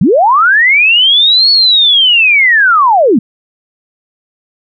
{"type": "linear two-way sweep", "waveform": "sine", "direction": "up then down", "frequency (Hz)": [137.6, 4425, 191.1], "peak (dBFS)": -4, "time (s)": [0.01, 3.19], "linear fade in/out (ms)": 5, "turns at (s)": 1.51, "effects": []}